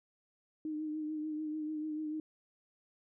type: tone with vibrato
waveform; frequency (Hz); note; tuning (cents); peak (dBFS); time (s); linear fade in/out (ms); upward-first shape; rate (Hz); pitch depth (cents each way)
sine; 307.6; D#4; -20; -35; 0.65-2.2; 2; triangle; 6.8; 36
effects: none